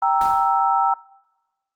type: chord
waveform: sine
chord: E diminished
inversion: first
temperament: equal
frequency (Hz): 784 / 932.3 / 1318.5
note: G5 / Bb5 / E6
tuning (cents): 0 / 0 / 0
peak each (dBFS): -19 / -20 / -21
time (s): 0.02-0.94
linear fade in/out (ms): 5
type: noise with exponential decay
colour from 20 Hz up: pink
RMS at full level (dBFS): -34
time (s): 0.21-0.77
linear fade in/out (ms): 1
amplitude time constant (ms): 120
effects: noise-tail reverb RT60 1.0 s tail -23 dB re dry + Opus 24 kbps